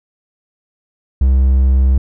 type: tone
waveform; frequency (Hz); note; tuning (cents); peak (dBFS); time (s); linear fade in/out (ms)
triangle; 65.7; C2; +8; -6; 1.21-1.98; 5
effects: none